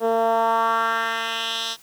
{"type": "tone with band-pass filter sweep", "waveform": "10% pulse", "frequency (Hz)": 227.1, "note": "A#3", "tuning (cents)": -45, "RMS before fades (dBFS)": -22, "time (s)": [0, 1.77], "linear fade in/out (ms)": 50, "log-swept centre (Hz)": [480, 4500], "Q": 2.2, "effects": ["white hiss -51 dBFS RMS until 1.82 s"]}